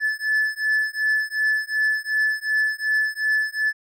triangle beating tone pair, 1734 / 1736.7 Hz, A6 / A6, -26 / -23 cents, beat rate 2.7 Hz, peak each -21 dBFS, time 0-3.73 s, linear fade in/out 50 ms, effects none

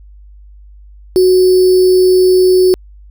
sine tone with sample-and-hold, 369.1 Hz, F#4, 4 cents flat, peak -5 dBFS, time 1.16-2.74 s, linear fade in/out 0 ms, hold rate 4900 Hz, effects added 50 Hz sine -35 dBFS peak until 3.1 s

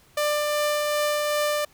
sawtooth tone with tremolo, 594 Hz, D5, 20 cents sharp, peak -17 dBFS, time 0.17-1.65 s, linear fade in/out 5 ms, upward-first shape triangle, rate 2.6 Hz, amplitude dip 25%, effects pink hiss -57 dBFS RMS until 1.73 s

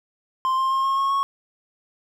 triangle tone with pitch steps, 1046.5 / 1057.4 / 1068.5 / 1079.7 / 1090.9 / 1102.3 Hz, C6 / C6 / C6 / C#6 / C#6 / C#6, 0 / +18 / +36 / -46 / -28 / -10 cents, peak -17 dBFS, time 0.45-1.23 s, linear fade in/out 0 ms, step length 130 ms, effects none

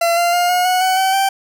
40% pulse tone with pitch steps, 679 / 692.5 / 706.2 / 720.2 / 734.5 / 749.1 / 763.9 / 779.1 Hz, F5 / F5 / F5 / F#5 / F#5 / F#5 / G5 / G5, -49 / -15 / +19 / -47 / -13 / +21 / -45 / -11 cents, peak -12 dBFS, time 0.01-1.29 s, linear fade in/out 5 ms, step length 160 ms, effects none

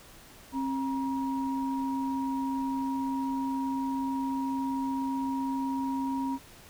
sine tone pair together, 267.6 / 951 Hz, C4 / A#5, +39 / +34 cents, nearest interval octave + minor seventh, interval 2195 cents, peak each -29 / -34 dBFS, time 0.52-6.39 s, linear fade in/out 50 ms, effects pink hiss -52 dBFS RMS until 6.69 s

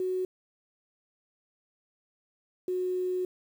sine tone pair in turn, 370 / 366 Hz, F#4 / F#4, 0 / -19 cents, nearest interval unison, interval 19 cents, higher first, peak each -27 dBFS, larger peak neither, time 0-0.25 / 2.68-3.25 s, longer second, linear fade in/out 2 ms, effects 9-bit

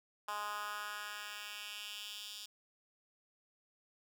10% pulse tone with high-pass filter sweep, 207.7 Hz, G#3, in tune, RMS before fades -44 dBFS, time 0.28-2.46 s, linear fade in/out 5 ms, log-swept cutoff 1000 to 4000 Hz, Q 2.3, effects none

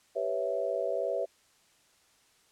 sine chord, C# half-diminished seventh, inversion second, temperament equal with one note detuned, 392 / 493.9 / 556 / 659.3 Hz, G4 / B4 / C#5 / E5, 0 / 0 / +5 / 0 cents, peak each -37 / -34 / -33 / -33 dBFS, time 0.15-1.26 s, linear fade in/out 20 ms, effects white hiss -65 dBFS RMS until 2.51 s + low-pass 9000 Hz 12 dB/octave

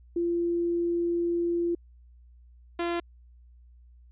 sine / sawtooth tone pair in turn, 343.2 / 343.2 Hz, F4 / F4, -30 / -30 cents, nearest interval unison, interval 0 cents, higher neither, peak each -24 / -23 dBFS, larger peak second, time 0.16-1.75 / 2.79-3 s, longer first, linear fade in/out 5 ms, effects added 60 Hz sine -51 dBFS peak until 4.11 s + resampled to 8000 Hz

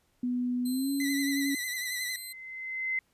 sine tone with pitch glide, 246.9 to 278.7 Hz, B3 to C#4, 0 to +9 cents, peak -27 dBFS, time 0.23-1.55 s, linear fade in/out 5 ms, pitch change +209 cents, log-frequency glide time 0.65-0.91 s
5% pulse tone, 4101 Hz, C8, 36 cents flat, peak -32 dBFS, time 0.65-2.33 s, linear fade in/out 10 ms
sawtooth tone with vibrato, 2000 Hz, B6, 21 cents sharp, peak -29 dBFS, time 1-2.16 s, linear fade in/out 2 ms, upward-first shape sine, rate 11 Hz, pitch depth 49 cents each way
sine tone with exponential growth, 2059 Hz, C7, 28 cents flat, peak -26 dBFS, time 1.51-2.99 s, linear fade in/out 2 ms, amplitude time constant 320 ms
effects pink hiss -71 dBFS RMS until 3.13 s + resampled to 32000 Hz

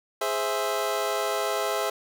25% pulse chord, Ab augmented, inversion none, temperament equal, 415.3 / 523.3 / 659.3 Hz, Ab4 / C5 / E5, 0 / 0 / 0 cents, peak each -26 / -27 / -25 dBFS, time 0.21-1.9 s, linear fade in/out 5 ms, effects none

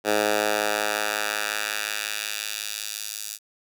10% pulse tone with high-pass filter sweep, 105.5 Hz, G#2, 28 cents sharp, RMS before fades -27 dBFS, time 0.04-3.39 s, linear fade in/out 50 ms, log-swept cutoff 440 to 6100 Hz, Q 0.89, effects none

